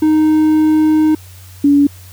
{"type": "tone pair in turn", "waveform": ["triangle", "sine"], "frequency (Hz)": [310, 285.2], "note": ["D#4", "C#4"], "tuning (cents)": [-6, 49], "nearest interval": "minor second", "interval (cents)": 145, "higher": "first", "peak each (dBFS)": -6, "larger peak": "neither", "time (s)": [[0.02, 1.15], [1.64, 1.87]], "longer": "first", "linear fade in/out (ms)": 5, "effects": ["added 92 Hz sine -35 dBFS peak until 2.12 s", "white hiss -42 dBFS RMS until 2.12 s"]}